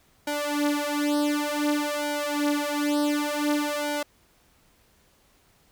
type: tone with flanger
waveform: sawtooth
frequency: 293.7 Hz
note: D4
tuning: in tune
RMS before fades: -26 dBFS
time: 0.27-4.03 s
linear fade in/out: 5 ms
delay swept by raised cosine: 1.3 to 6.6 ms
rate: 0.55 Hz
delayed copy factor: +0.95
effects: pink hiss -62 dBFS RMS until 5.71 s